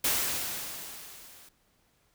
white noise with level ramp, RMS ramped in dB -26 to -54 dBFS, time 0.04-1.49 s, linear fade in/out 5 ms, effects pink hiss -69 dBFS RMS until 2.14 s

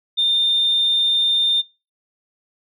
sine tone, 3614 Hz, A7, 46 cents sharp, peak -14 dBFS, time 0.17-1.62 s, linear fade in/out 20 ms, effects noise-tail reverb RT60 0.3 s tail -23 dB re dry + tanh soft clip ceiling -10 dBFS

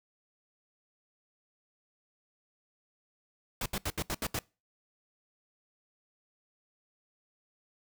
pink noise bursts, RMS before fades -33 dBFS, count 7, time 3.61-4.39 s, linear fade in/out 2 ms, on 48 ms, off 74 ms, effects noise-tail reverb RT60 0.3 s tail -24 dB re dry

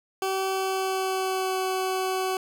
20% pulse tone with pitch glide, 382.6 to 376 Hz, G4 to F#4, -42 to +28 cents, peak -20 dBFS, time 0.22-2.37 s, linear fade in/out 2 ms, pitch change -30 cents, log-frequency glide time 0.46-1.61 s, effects none

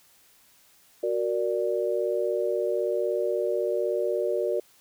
sine chord, Gb augmented, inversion none, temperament equal, 370 / 466.2 / 587.3 Hz, Gb4 / Bb4 / D5, 0 / 0 / 0 cents, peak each -28 dBFS, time 1.03-4.6 s, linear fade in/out 5 ms, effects white hiss -59 dBFS RMS until 4.8 s

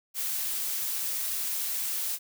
blue noise, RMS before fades -31 dBFS, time 0.14-2.19 s, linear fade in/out 50 ms, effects none

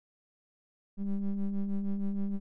triangle ring-modulated tone, 97.8 Hz, G2, 4 cents flat, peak -23 dBFS, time 0.97-2.4 s, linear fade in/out 50 ms, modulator 101 Hz, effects none

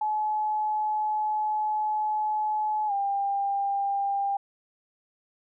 sine tone with pitch glide, 854 to 796.8 Hz, G#5 to G5, +48 to +28 cents, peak -24 dBFS, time 0.01-4.37 s, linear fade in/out 5 ms, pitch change -120 cents, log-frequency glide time 2.87-2.92 s, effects none

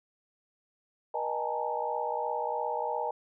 sine tone cluster, 480.5 / 615 / 805 / 862 / 925 Hz, B4 / D#5 / G5 / A5 / A#5, -48 / -20 / +46 / -36 / -14 cents, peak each -36 / -36 / -36 / -35 / -36 dBFS, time 1.14-3.11 s, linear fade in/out 5 ms, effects none

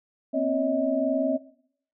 sine tone cluster, 245.9 / 267.5 / 571 / 636 Hz, B3 / C4 / D5 / D#5, -7 / +38 / -49 / +38 cents, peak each -32 / -26 / -31 / -26 dBFS, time 0.33-1.38 s, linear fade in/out 20 ms, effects noise-tail reverb RT60 0.6 s tail -17 dB re dry

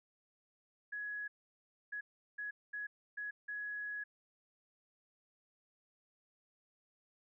sine tone bursts at uneven times, 1678 Hz, G#6, 17 cents sharp, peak -39 dBFS, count 6, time 0.92-1.28 / 1.92-2.01 / 2.38-2.51 / 2.73-2.87 / 3.17-3.31 / 3.48-4.04 s, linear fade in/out 10 ms, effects none

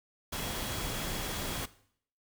sine tone in noise, 3321 Hz, G#7, 1 cent flat, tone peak -46 dBFS, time 0.32-1.66 s, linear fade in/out 10 ms, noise pink, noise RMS -36 dBFS, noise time 0.32-1.66 s, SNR -13 dB, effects noise-tail reverb RT60 0.6 s tail -17 dB re dry

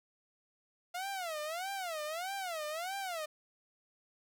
sawtooth tone with vibrato, 690 Hz, F5, 21 cents flat, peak -33 dBFS, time 0.94-3.26 s, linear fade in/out 10 ms, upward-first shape sine, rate 1.6 Hz, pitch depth 240 cents each way, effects none

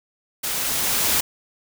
white noise with level ramp, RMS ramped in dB -26 to -19 dBFS, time 0.43-1.21 s, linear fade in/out 10 ms, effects none

